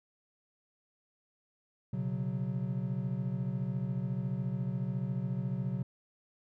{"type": "chord", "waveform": "triangle", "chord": "B suspended second", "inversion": "none", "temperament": "equal with one note detuned", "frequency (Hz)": [123.47, 137.63, 185], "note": ["B2", "C#3", "F#3"], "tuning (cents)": [0, -12, 0], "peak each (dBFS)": -34, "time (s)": [1.93, 5.83], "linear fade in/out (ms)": 5, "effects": []}